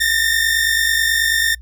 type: tone pair together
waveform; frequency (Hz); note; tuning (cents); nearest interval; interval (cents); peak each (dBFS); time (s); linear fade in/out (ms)
sawtooth; 1786.8 / 1836; A6 / A#6; +26 / -27; unison; 47; -14; 0-1.55; 10
effects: noise-tail reverb RT60 0.1 s tail -26 dB re dry + added 60 Hz sine -35 dBFS peak until 1.61 s